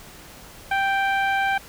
15% pulse tone with low-pass filter, 784 Hz, G5, in tune, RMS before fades -22 dBFS, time 0.71-1.58 s, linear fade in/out 5 ms, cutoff 1900 Hz, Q 0.78, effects pink hiss -44 dBFS RMS until 1.68 s

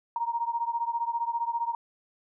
sine beating tone pair, 930 / 945 Hz, A#5 / A#5, -4 / +23 cents, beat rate 15 Hz, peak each -29 / -31 dBFS, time 0.16-1.75 s, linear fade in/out 2 ms, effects none

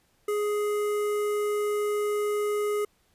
square tone with notch filter, 416.5 Hz, G#4, 5 cents sharp, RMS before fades -27 dBFS, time 0.28-2.85 s, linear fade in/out 5 ms, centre 4200 Hz, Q 0.61, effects pink hiss -67 dBFS RMS until 3.14 s + resampled to 32000 Hz

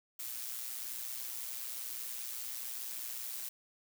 blue noise with amplitude modulation, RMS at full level -39 dBFS, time 0.19-3.49 s, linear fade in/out 5 ms, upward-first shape sine, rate 121 Hz, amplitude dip 55%, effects none

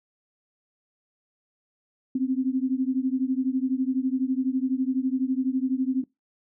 sine beating tone pair, 255.9 / 267.9 Hz, C4 / C4, -38 / +41 cents, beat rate 12 Hz, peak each -25 / -26 dBFS, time 2.15-6.04 s, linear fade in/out 5 ms, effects noise-tail reverb RT60 0.2 s tail -23 dB re dry

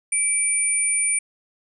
sine tone pair together, 2300 / 9200 Hz, D7 / D9, -37 / -37 cents, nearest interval 2 octaves, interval 2400 cents, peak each -26 / -19 dBFS, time 0.12-1.19 s, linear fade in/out 5 ms, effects none

